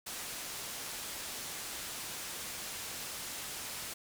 white low-pass noise, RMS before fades -42 dBFS, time 0.06-3.94 s, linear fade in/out 10 ms, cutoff 11000 Hz, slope 12 dB/octave, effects none

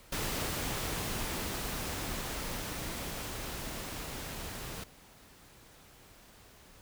pink noise with level ramp, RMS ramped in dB -34 to -42 dBFS, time 0.12-4.84 s, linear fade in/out 5 ms, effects pink hiss -57 dBFS RMS until 6.81 s

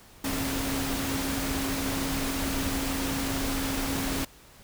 sine tone in noise, 270.9 Hz, C#4, 40 cents flat, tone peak -31 dBFS, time 0.24-4.25 s, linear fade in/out 5 ms, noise pink, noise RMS -31 dBFS, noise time 0.24-4.25 s, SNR -3 dB, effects pink hiss -53 dBFS RMS until 4.63 s

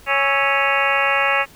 harmonic tone with a mistuned harmonic, 277 Hz, C#4, 1 cent flat, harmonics 2 / 3 / 4 / 5 / 6 / 7 / 8 / 9 / 10, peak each -24 / -24 / -24 / -24 / -24 / -24 / -24 / -24 / -24 dBFS, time 0.06-1.46 s, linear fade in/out 50 ms, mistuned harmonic 5, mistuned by -83 cents, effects pink hiss -47 dBFS RMS until 1.55 s

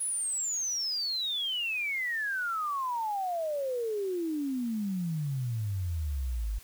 sine exponential sweep, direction down, 10548 to 49 Hz, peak -29 dBFS, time 0-6.59 s, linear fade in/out 10 ms, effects white hiss -54 dBFS RMS until 6.63 s

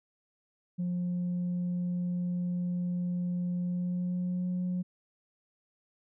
sine tone with pitch glide, 177.5 to 180.6 Hz, F3 to F#3, +28 to -42 cents, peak -27 dBFS, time 0.78-4.83 s, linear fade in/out 20 ms, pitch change +30 cents, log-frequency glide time 3.6-4.48 s, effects tanh soft clip ceiling -27 dBFS

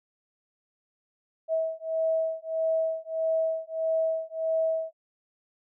sine beating tone pair, 645 / 646.6 Hz, E5 / E5, -38 / -34 cents, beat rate 1.6 Hz, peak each -28 dBFS, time 1.48-4.93 s, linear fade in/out 50 ms, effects none

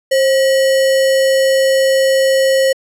sine tone with sample-and-hold, 533 Hz, C5, 32 cents sharp, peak -9 dBFS, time 0.11-2.73 s, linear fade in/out 10 ms, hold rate 2450 Hz, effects low-pass 12000 Hz 12 dB/octave

